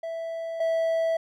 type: tone pair in turn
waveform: triangle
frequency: 659.3 / 655.5 Hz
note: E5 / E5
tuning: 0 / -10 cents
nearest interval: unison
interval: 10 cents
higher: first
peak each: -28 / -20 dBFS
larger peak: second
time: 0.03-0.6 / 0.6-1.17 s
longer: neither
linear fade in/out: 5 ms
effects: none